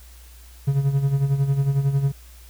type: tone with tremolo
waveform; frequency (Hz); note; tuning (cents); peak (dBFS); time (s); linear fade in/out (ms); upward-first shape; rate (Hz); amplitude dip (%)
triangle; 138.59; C#3; 0; -13; 0.67-2.12; 10; sine; 11; 65
effects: added 60 Hz sine -43 dBFS peak until 2.49 s + white hiss -51 dBFS RMS until 2.49 s